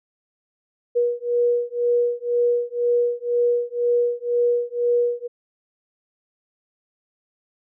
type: beating tone pair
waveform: sine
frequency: 480 / 482 Hz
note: B4 / B4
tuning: -49 / -42 cents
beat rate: 2 Hz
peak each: -21 dBFS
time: 0.95-5.28 s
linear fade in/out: 20 ms
effects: none